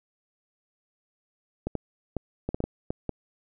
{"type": "clicks", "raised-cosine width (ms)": 2, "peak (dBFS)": -15, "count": 9, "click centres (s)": [1.67, 1.753, 2.167, 2.49, 2.545, 2.604, 2.64, 2.905, 3.093], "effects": []}